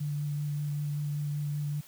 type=tone with vibrato; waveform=sine; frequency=146.83 Hz; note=D3; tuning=in tune; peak=-29 dBFS; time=0-1.81 s; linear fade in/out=10 ms; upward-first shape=sine; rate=5.2 Hz; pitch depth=13 cents each way; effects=white hiss -54 dBFS RMS until 1.87 s + high-pass 80 Hz 12 dB/octave